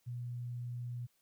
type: tone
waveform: sine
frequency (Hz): 121.5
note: B2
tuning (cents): -28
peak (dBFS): -38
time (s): 0.06-1.07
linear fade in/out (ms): 20
effects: white hiss -75 dBFS RMS until 1.21 s